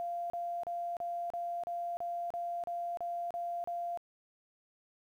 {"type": "tone bursts", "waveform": "sine", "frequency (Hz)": 693, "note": "F5", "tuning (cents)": -14, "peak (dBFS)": -34, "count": 12, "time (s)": [0, 3.974], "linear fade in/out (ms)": 0, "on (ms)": 300, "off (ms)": 34, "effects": ["11-bit"]}